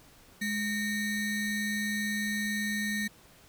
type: ring-modulated tone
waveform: square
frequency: 1025 Hz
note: C6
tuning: 36 cents flat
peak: -27 dBFS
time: 0.41-3.08 s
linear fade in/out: 10 ms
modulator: 816 Hz
effects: pink hiss -57 dBFS RMS until 3.48 s